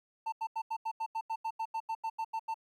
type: tone bursts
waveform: triangle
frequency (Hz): 895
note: A5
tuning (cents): +29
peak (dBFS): -30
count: 16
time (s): 0.26-2.543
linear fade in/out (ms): 10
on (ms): 63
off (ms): 85
effects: 12-bit